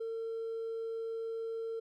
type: tone with hard clipping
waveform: triangle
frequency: 453.4 Hz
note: A#4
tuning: 48 cents flat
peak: -35 dBFS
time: 0-1.8 s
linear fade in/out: 10 ms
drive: 2 dB
effects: none